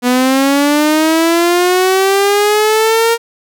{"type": "linear sweep", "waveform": "sawtooth", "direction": "up", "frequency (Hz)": [243.7, 466.2], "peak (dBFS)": -5, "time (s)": [0.02, 3.18], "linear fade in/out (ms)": 50, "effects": []}